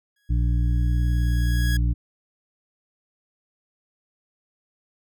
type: tone with exponential growth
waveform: sawtooth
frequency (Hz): 1661.2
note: G#6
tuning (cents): 0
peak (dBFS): -24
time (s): 0.16-1.77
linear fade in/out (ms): 5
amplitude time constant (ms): 350
type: harmonic tone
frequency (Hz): 59.3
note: A#1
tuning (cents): +30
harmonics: 1 / 2 / 3 / 5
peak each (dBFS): -19 / -25 / -33 / -36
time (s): 0.29-1.94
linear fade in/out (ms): 20
effects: none